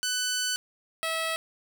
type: tone pair in turn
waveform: 10% pulse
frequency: 1500 / 649.2 Hz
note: F#6 / E5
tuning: +23 / -27 cents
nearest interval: octave + major second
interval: 1450 cents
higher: first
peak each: -18 / -19 dBFS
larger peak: first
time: 0.03-0.56 / 1.03-1.36 s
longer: first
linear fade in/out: 0 ms
effects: none